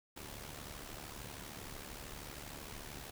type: noise with amplitude modulation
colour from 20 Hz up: pink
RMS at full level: -45 dBFS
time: 0.16-3.11 s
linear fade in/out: 10 ms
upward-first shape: sine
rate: 73 Hz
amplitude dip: 65%
effects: none